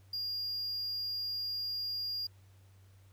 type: tone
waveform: triangle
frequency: 4820 Hz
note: D8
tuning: 44 cents sharp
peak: -33 dBFS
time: 0.13-2.27 s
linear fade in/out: 5 ms
effects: added 96 Hz sine -57 dBFS peak until 3.12 s + pink hiss -69 dBFS RMS until 3.12 s